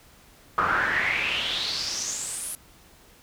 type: noise with band-pass filter sweep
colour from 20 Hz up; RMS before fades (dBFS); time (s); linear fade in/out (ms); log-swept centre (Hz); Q
brown; -27; 0.58-2.55; 0; 1200 to 11000; 6
effects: pink hiss -54 dBFS RMS until 3.22 s